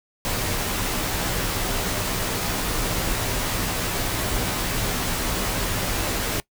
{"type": "noise with comb filter", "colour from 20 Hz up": "pink", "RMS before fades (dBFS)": -25, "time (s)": [0.25, 6.4], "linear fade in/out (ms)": 0, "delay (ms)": 14, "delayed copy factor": -0.55, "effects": ["noise-tail reverb RT60 0.1 s tail -21 dB re dry"]}